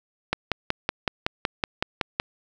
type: click train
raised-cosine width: 0.3 ms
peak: -6 dBFS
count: 11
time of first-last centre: 0.33-2.199 s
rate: 5.35 Hz
effects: none